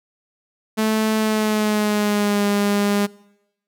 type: tone with pitch glide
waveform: sawtooth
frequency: 218.1 to 203.5 Hz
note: A3 to G#3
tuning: -15 to -35 cents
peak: -13 dBFS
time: 0.77-3.07 s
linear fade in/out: 20 ms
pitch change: -120 cents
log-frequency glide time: 1.18-2.45 s
effects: noise-tail reverb RT60 0.9 s tail -23 dB re dry